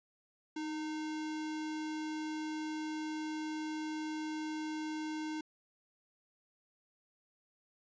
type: tone with sample-and-hold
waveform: sine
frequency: 311.1 Hz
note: D#4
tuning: in tune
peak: -36 dBFS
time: 0.56-5.41 s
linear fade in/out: 5 ms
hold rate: 1225 Hz
effects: resampled to 16000 Hz